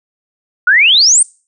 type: exponential sweep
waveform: sine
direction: up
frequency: 1396.9 to 9260 Hz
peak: -5 dBFS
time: 0.67-1.23 s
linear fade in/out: 5 ms
effects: noise-tail reverb RT60 0.4 s tail -26 dB re dry